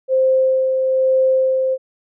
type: tone with tremolo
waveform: sine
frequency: 523.3 Hz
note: C5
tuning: in tune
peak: -11 dBFS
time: 0.08-1.78 s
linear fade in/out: 50 ms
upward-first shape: sine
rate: 1.1 Hz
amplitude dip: 35%
effects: none